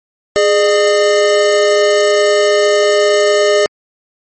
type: tone pair together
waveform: square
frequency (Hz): 415.3 / 604.6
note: G#4 / D#5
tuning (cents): 0 / -50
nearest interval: perfect fifth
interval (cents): 650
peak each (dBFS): -12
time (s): 0.36-3.66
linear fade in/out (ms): 0
effects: MP3 32 kbps